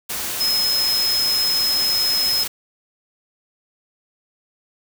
sine tone in noise, 5140 Hz, E8, 45 cents flat, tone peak -17 dBFS, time 0.4-2.44 s, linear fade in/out 10 ms, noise white, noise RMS -26 dBFS, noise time 0.09-2.48 s, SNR +6 dB, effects none

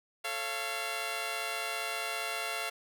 10% pulse chord, A augmented, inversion none, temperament just, 440 / 550 / 687.5 Hz, A4 / C#5 / E#5, 0 / -14 / -27 cents, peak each -33 / -33 / -27 dBFS, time 0.24-2.7 s, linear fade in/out 10 ms, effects none

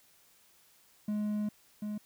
triangle tone pair in turn, 210 / 210 Hz, G#3 / G#3, +19 / +19 cents, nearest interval unison, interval 0 cents, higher neither, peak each -28 / -32 dBFS, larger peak first, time 1.08-1.49 / 1.82-1.98 s, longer first, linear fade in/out 5 ms, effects white hiss -64 dBFS RMS until 2.05 s

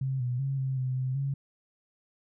sine tone with pitch steps, 133.2 / 123.7 / 136.4 / 132.7 / 128.8 / 129.6 / 138 Hz, C3 / B2 / C#3 / C3 / C3 / C3 / C#3, +31 / +3 / -28 / +25 / -27 / -16 / -7 cents, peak -27 dBFS, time 0.01-1.34 s, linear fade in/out 5 ms, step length 190 ms, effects none

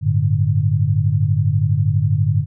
sine chord, G suspended second, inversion none, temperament just, 98 / 110.25 / 147 Hz, G2 / A2 / D3, 0 / +4 / +2 cents, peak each -18 dBFS, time 0.01-2.46 s, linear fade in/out 50 ms, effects none

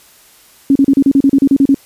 sine tone bursts, 275.1 Hz, C#4, 13 cents flat, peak -5 dBFS, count 12, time 0.7-1.745 s, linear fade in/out 2 ms, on 55 ms, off 35 ms, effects white hiss -45 dBFS RMS until 1.85 s + resampled to 32000 Hz

